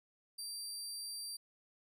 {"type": "tone", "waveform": "25% pulse", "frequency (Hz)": 4699, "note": "D8", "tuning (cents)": 0, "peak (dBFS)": -37, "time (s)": [0.38, 1.37], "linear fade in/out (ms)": 10, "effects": []}